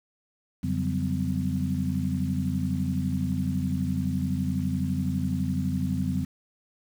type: tone cluster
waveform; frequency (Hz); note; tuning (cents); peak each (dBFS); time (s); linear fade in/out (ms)
sine; 88.6 / 142 / 182 / 193.9 / 254.3; F2 / C#3 / F#3 / G3 / C4; +25 / +42 / -28 / -19 / -49; -31; 0.63-6.25; 10
effects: 8-bit